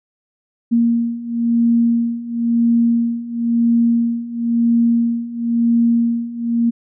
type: beating tone pair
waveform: sine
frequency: 233.1 / 234.08 Hz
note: A#3 / A#3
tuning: 0 / +7 cents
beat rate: 0.98 Hz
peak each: -18 / -15 dBFS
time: 0.71-6.71 s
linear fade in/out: 20 ms
effects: none